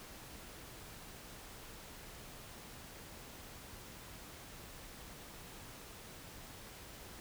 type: silence
effects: pink hiss -52 dBFS RMS until 7.2 s